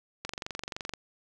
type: click train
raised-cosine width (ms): 0.2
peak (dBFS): -18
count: 17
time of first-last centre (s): 0.25-0.937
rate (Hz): 23.3
effects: none